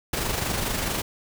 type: noise with amplitude modulation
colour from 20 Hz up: pink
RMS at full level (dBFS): -25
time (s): 0.13-1.02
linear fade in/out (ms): 5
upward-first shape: sine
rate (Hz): 24.6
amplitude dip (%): 45
effects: none